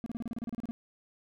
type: tone bursts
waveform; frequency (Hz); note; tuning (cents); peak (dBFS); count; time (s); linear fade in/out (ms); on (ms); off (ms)
triangle; 233.1; A#3; 0; -31; 13; 0.04-0.71; 0; 22; 32
effects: none